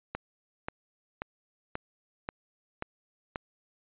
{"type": "click train", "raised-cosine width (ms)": 0.5, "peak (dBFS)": -18, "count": 7, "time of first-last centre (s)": [0.15, 3.359], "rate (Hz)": 1.87, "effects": ["resampled to 8000 Hz"]}